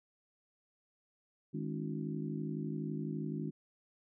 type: harmonic tone with a mistuned harmonic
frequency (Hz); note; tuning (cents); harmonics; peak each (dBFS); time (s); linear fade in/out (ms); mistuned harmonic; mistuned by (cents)
51.91; G#1; 0; 3 / 4 / 5 / 6 / 7; -39 / -41 / -43 / -45 / -46; 1.53-3.51; 20; 5; +94
effects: none